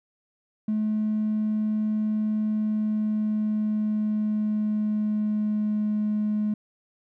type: tone with pitch glide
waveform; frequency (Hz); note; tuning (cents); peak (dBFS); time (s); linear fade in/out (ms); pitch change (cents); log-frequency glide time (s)
triangle; 214.6 to 211.4; A3 to G#3; -43 to +31; -19; 0.68-6.54; 5; -26; 2.49-5.89
effects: tanh soft clip ceiling -19 dBFS